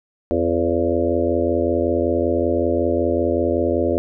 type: harmonic tone with a mistuned harmonic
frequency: 85.3 Hz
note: F2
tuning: 40 cents flat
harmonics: 1 / 3 / 4 / 5 / 6 / 7 / 8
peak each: -26 / -24 / -22 / -24 / -24 / -23 / -32 dBFS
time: 0.31-3.98 s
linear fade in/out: 0 ms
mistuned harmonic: 7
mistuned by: -45 cents
effects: none